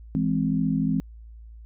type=chord; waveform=sine; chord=E augmented; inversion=none; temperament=equal; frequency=164.81 / 207.7 / 261.6 Hz; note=E3 / G#3 / B#3; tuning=0 / 0 / 0 cents; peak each=-25 / -26 / -25 dBFS; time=0.15-1 s; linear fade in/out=0 ms; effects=added 56 Hz sine -41 dBFS peak until 1.65 s

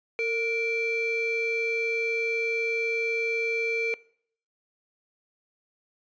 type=ring-modulated tone; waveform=triangle; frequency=944 Hz; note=A#5; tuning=22 cents sharp; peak=-20 dBFS; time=0.19-3.94 s; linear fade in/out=0 ms; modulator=1400 Hz; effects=noise-tail reverb RT60 0.6 s tail -22 dB re dry + resampled to 16000 Hz

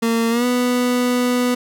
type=tone with pitch glide; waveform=30% pulse; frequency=229.1 to 247 Hz; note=A#3 to B3; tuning=-30 to 0 cents; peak=-13 dBFS; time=0.02-1.55 s; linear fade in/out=10 ms; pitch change=+130 cents; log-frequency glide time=0.3-0.45 s; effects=none

